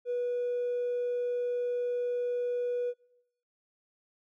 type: tone with hard clipping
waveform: sine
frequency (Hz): 488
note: B4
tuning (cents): -21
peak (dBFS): -29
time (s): 0.05-2.94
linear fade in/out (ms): 50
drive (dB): 1
effects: noise-tail reverb RT60 0.9 s tail -24 dB re dry